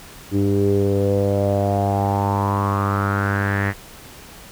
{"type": "tone with low-pass filter sweep", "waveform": "sawtooth", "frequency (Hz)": 99.8, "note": "G2", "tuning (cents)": 32, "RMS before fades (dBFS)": -19, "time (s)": [0.31, 3.74], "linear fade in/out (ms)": 50, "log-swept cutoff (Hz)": [330, 1900], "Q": 6.2, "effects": ["pink hiss -41 dBFS RMS until 4.51 s"]}